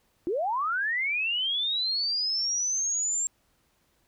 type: linear sweep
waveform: sine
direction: up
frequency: 314.8 to 7459 Hz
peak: -25 dBFS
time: 0.27-3.27 s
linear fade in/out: 0 ms
effects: pink hiss -69 dBFS RMS until 4.07 s